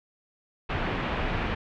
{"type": "low-pass noise", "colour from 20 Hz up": "pink", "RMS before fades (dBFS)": -29, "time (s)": [0.69, 1.55], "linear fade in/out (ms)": 10, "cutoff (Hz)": 2900, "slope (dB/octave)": 24, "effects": []}